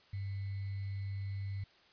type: tone with sample-and-hold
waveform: sine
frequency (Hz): 98.4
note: G2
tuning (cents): +7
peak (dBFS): -36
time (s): 0.13-1.64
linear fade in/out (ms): 5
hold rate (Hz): 2100
effects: white hiss -64 dBFS RMS until 1.92 s + resampled to 11025 Hz